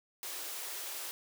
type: high-pass noise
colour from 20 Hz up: white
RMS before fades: -41 dBFS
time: 0.23-1.11 s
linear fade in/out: 0 ms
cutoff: 310 Hz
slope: 96 dB/octave
effects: none